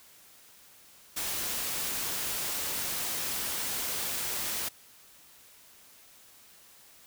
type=noise; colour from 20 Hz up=white; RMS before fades=-33 dBFS; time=1.16-4.69 s; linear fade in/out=10 ms; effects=white hiss -56 dBFS RMS until 7.06 s